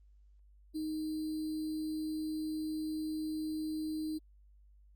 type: tone with sample-and-hold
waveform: sine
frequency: 311.1 Hz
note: D#4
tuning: in tune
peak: -34 dBFS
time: 0.74-4.19 s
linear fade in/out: 20 ms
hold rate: 4410 Hz
effects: added 50 Hz sine -58 dBFS peak until 4.95 s + Opus 32 kbps